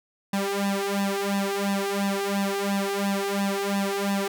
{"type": "tone with flanger", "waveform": "sawtooth", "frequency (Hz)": 198.6, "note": "G3", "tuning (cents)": 23, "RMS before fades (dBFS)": -26, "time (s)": [0.33, 4.28], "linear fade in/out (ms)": 5, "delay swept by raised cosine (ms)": [1.1, 2.5], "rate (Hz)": 2.9, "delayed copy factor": 0.95, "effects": []}